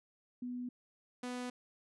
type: tone pair in turn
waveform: sine / sawtooth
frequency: 246.9 / 248 Hz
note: B3 / B3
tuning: 0 / +7 cents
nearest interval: unison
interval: 7 cents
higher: second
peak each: -38 / -35 dBFS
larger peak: second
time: 0.42-0.69 / 1.23-1.5 s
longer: neither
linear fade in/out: 5 ms
effects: resampled to 24000 Hz